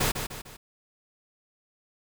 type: noise with echo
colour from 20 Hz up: pink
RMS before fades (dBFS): -25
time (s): 0-0.12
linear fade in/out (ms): 10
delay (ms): 150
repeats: 3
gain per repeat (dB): -7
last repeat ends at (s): 0.57
effects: none